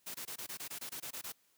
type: noise bursts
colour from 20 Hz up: white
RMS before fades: -43 dBFS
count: 12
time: 0.06-1.323 s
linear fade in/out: 10 ms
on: 86 ms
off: 21 ms
effects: white hiss -72 dBFS RMS until 1.57 s + high-pass 100 Hz 12 dB/octave